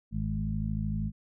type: harmonic tone with a mistuned harmonic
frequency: 52.8 Hz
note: G#1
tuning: 29 cents sharp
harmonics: 1 / 2 / 3 / 4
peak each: -34 / -34 / -34 / -34 dBFS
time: 0.11-1.12 s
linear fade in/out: 50 ms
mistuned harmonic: 1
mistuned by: -56 cents
effects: none